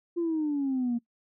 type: exponential sweep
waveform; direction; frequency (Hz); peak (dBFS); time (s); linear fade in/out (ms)
sine; down; 348.3 to 232.4; -24; 0.16-0.99; 20
effects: noise-tail reverb RT60 0.1 s tail -21 dB re dry + tanh soft clip ceiling -22 dBFS